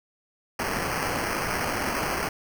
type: noise with sample-and-hold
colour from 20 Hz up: white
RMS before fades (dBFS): -28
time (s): 0.59-2.29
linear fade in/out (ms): 5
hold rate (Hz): 3675
effects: none